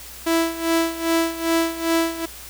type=tone with tremolo; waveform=sawtooth; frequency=330.2 Hz; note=E4; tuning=3 cents sharp; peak=-12 dBFS; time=0.26-2.26 s; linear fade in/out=10 ms; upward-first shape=sine; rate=2.5 Hz; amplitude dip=80%; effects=added 60 Hz sine -45 dBFS peak until 2.49 s + white hiss -39 dBFS RMS until 2.49 s